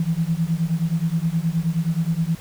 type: beating tone pair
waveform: sine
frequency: 160.1 / 169.6 Hz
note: D#3 / E3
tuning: +50 / +50 cents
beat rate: 9.5 Hz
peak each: -22 dBFS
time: 0-2.35 s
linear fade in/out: 2 ms
effects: pink hiss -43 dBFS RMS until 2.4 s